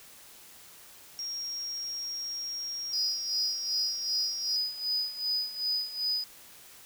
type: tone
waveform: sine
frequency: 5588 Hz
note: F8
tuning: in tune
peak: -33 dBFS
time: 1.19-4.56 s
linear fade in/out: 0 ms
type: tone with tremolo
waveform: triangle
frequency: 4978 Hz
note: D#8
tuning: in tune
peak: -24 dBFS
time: 2.93-6.24 s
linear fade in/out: 2 ms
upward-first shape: sine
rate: 2.6 Hz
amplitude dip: 80%
effects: tanh soft clip ceiling -21 dBFS + white hiss -52 dBFS RMS until 6.85 s